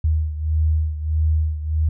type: beating tone pair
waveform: sine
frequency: 77.7 / 79.3 Hz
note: D#2 / D#2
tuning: -2 / +33 cents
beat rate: 1.6 Hz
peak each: -18 / -23 dBFS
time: 0.04-1.89 s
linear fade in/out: 5 ms
effects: none